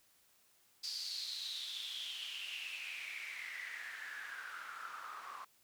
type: noise with band-pass filter sweep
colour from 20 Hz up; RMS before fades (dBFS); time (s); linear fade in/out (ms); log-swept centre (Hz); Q
white; -45; 0.83-5.45; 10; 4800 to 1100; 7.9
effects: white hiss -70 dBFS RMS until 5.63 s